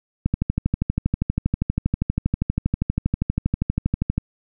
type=click train; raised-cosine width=5 ms; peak=-7 dBFS; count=50; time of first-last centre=0.26-4.18 s; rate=12.5 Hz; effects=none